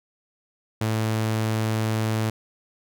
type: tone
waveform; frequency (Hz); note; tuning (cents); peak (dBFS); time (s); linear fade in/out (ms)
sawtooth; 110; A2; 0; -18; 0.81-2.3; 5
effects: none